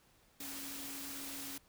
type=tone in noise; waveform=sine; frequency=277.2 Hz; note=C#4; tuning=in tune; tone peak=-50 dBFS; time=0.4-1.58 s; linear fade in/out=5 ms; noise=white; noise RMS=-45 dBFS; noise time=0.4-1.58 s; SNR=-8 dB; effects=pink hiss -68 dBFS RMS until 1.68 s